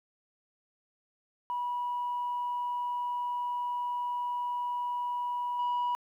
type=tone with level steps; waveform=sine; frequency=975 Hz; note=B5; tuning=23 cents flat; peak=-29 / -25 dBFS; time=1.5-5.95 s; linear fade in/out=0 ms; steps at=5.59 s; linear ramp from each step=2 ms; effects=tanh soft clip ceiling -26 dBFS + 11-bit